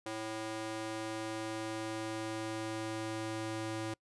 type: tone with high-pass filter sweep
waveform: square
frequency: 110 Hz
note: A2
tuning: in tune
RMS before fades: -39 dBFS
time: 0.06-3.94 s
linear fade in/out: 5 ms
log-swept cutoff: 390 to 230 Hz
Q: 1.1
effects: noise-tail reverb RT60 0.1 s tail -25 dB re dry + resampled to 24000 Hz